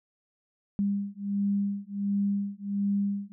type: beating tone pair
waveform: sine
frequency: 200 / 201.4 Hz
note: G3 / G3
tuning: +35 / +47 cents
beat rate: 1.4 Hz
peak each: -29 / -29 dBFS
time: 0.79-3.32 s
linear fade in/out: 0 ms
effects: none